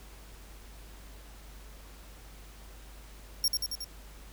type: tone with echo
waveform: sawtooth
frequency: 5540 Hz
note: F8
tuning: 15 cents flat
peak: -21 dBFS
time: 3.44-3.48 s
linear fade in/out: 2 ms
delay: 91 ms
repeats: 4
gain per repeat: -3 dB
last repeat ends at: 3.844 s
effects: added 50 Hz sine -48 dBFS peak until 4.32 s + pink hiss -54 dBFS RMS until 4.32 s